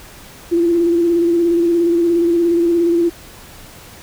sine tone with vibrato, 340.7 Hz, F4, 43 cents flat, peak -11 dBFS, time 0.51-3.1 s, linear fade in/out 20 ms, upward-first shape square, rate 17 Hz, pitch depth 27 cents each way, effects pink hiss -39 dBFS RMS until 4.02 s

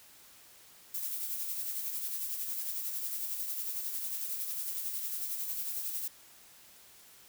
violet noise with tremolo, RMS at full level -35 dBFS, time 0.94-6.08 s, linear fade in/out 5 ms, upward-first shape sine, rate 11 Hz, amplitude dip 40%, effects white hiss -57 dBFS RMS until 7.28 s

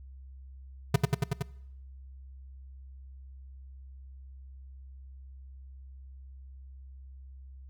square tone with echo, 137.9 Hz, C#3, 9 cents flat, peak -18 dBFS, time 0.94-0.96 s, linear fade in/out 5 ms, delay 93 ms, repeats 5, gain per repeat -2 dB, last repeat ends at 1.425 s, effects noise-tail reverb RT60 0.8 s tail -20 dB re dry + added 66 Hz sine -45 dBFS peak until 7.69 s

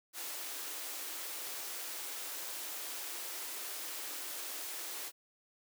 white high-pass noise, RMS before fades -42 dBFS, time 0.13-5.12 s, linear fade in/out 50 ms, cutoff 280 Hz, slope 96 dB/octave, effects none

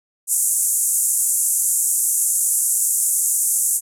pink band-pass noise, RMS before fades -19 dBFS, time 0.27-3.81 s, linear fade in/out 50 ms, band 7200 to 12000 Hz, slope 48 dB/octave, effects none

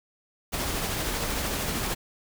pink noise with tremolo, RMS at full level -28 dBFS, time 0.52-1.95 s, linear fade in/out 20 ms, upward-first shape triangle, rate 13 Hz, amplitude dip 30%, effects none

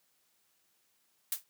blue noise with exponential decay, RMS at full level -28 dBFS, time 1.32-1.44 s, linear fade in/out 2 ms, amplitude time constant 24 ms, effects white hiss -73 dBFS RMS until 1.49 s + high-pass 100 Hz 12 dB/octave

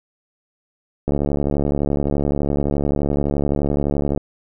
click train, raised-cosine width 2 ms, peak -7 dBFS, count 223, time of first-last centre 1.08-4.176 s, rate 71.7 Hz, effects none

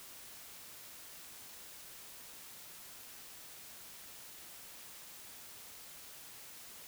silence, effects white hiss -52 dBFS RMS until 6.87 s

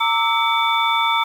sine tone cluster, 920 / 1176 / 1314 / 2267 / 3520 Hz, A#5 / D6 / E6 / C#7 / A7, -23 / +2 / -6 / +38 / 0 cents, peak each -19 / -26 / -22 / -23 / -23 dBFS, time 0-1.24 s, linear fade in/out 10 ms, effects 7-bit

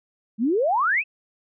sine exponential sweep, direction up, 203.8 to 2694 Hz, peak -18 dBFS, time 0.38-1.04 s, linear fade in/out 50 ms, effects none

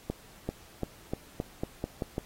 accelerating click train, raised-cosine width 2 ms, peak -17 dBFS, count 9, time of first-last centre 0.1-2.181 s, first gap 390 ms, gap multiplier 0.88, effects pink hiss -55 dBFS RMS until 2.25 s + AAC 48 kbps

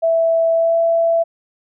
sine tone with pitch glide, 659.3 to 666.6 Hz, E5 to E5, 0 to +19 cents, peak -12 dBFS, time 0.02-1.24 s, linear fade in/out 20 ms, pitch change +19 cents, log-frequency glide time 0.53-0.77 s, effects none

